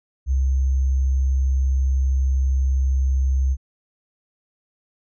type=tone with sample-and-hold; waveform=sine; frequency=66.2 Hz; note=C2; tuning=21 cents sharp; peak=-16 dBFS; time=0.26-3.57 s; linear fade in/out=50 ms; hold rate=6300 Hz; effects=resampled to 16000 Hz